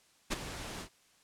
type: noise with ADSR envelope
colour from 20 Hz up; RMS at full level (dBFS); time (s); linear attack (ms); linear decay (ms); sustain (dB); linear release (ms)
pink; -30; 0.3-0.89; 23; 23; -12; 81
effects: white hiss -66 dBFS RMS until 1.23 s + low-pass 9000 Hz 12 dB/octave